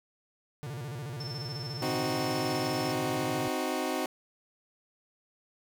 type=tone with vibrato; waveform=45% pulse; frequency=132.4 Hz; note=C3; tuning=21 cents sharp; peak=-36 dBFS; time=0.63-3.48 s; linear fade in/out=0 ms; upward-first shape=square; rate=14 Hz; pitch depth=200 cents each way
type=tone with tremolo; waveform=sine; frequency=5310 Hz; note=E8; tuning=12 cents sharp; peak=-36 dBFS; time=1.2-2.92 s; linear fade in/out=5 ms; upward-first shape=triangle; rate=20 Hz; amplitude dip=80%
type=chord; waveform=20% pulse; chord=C diminished; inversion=none; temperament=equal; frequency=261.6 / 311.1 / 370 Hz; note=C4 / Eb4 / Gb4; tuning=0 / 0 / 0 cents; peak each=-29 dBFS; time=1.82-4.06 s; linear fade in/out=2 ms
effects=none